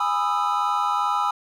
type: chord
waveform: triangle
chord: E major seventh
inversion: first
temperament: just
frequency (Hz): 824.1 / 988.9 / 1236.1 / 1318.5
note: G#5 / B5 / D#6 / E6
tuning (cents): -14 / +2 / -12 / 0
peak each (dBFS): -24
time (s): 0-1.31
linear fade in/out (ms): 5
effects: none